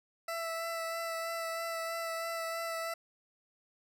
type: tone with vibrato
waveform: 20% pulse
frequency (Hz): 662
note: E5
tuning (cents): +7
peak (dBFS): -30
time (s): 0.28-2.94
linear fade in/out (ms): 5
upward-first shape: sine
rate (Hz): 3.1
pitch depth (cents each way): 15
effects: none